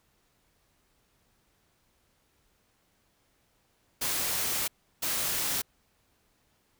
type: noise bursts at uneven times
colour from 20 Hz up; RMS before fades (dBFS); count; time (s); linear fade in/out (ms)
white; -30; 2; 4.01-4.68 / 5.02-5.62; 10
effects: pink hiss -70 dBFS RMS until 6.79 s